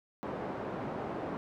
pink band-pass noise, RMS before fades -38 dBFS, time 0.23-1.37 s, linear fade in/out 0 ms, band 190 to 940 Hz, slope 12 dB/octave, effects none

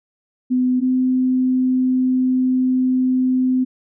sine tone pair in turn, 252.7 / 256.2 Hz, B3 / C4, +40 / -36 cents, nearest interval unison, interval 24 cents, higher second, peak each -14 dBFS, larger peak neither, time 0.5-0.81 / 0.81-3.65 s, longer second, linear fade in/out 20 ms, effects none

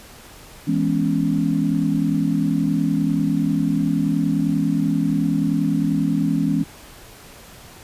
sine chord, C# minor seventh, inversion first, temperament equal, 164.81 / 207.7 / 246.9 / 277.2 Hz, E3 / G#3 / B3 / C#4, 0 / 0 / 0 / 0 cents, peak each -22 / -23 / -25 / -21 dBFS, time 0.67-6.64 s, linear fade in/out 10 ms, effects pink hiss -43 dBFS RMS until 7.83 s + resampled to 32000 Hz

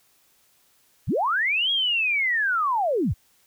sine linear two-way sweep, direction up then down, 46.54 to 3318 to 46.54 Hz, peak -20 dBFS, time 1.07-3.14 s, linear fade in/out 20 ms, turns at 1.71 s, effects white hiss -62 dBFS RMS until 3.46 s

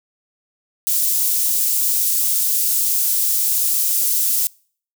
white high-pass noise, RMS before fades -18 dBFS, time 0.87-4.47 s, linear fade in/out 0 ms, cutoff 7400 Hz, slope 12 dB/octave, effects noise-tail reverb RT60 0.5 s tail -26 dB re dry

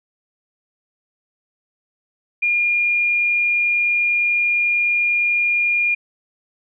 sine tone, 2417 Hz, D7, 49 cents sharp, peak -15 dBFS, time 2.42-5.95 s, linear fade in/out 10 ms, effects none

